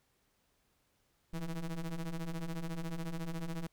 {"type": "ring-modulated tone", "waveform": "square", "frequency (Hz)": 81.4, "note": "E2", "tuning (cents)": -21, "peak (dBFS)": -34, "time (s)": [1.33, 3.67], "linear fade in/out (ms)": 5, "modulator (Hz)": 88.4, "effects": ["pink hiss -75 dBFS RMS until 3.72 s"]}